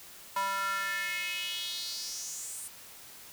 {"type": "tone with high-pass filter sweep", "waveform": "square", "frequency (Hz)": 196, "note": "G3", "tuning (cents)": 0, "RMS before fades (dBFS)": -35, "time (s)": [0.36, 2.68], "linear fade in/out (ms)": 5, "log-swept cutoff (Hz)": [990, 9400], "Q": 4.2, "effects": ["white hiss -50 dBFS RMS until 3.32 s"]}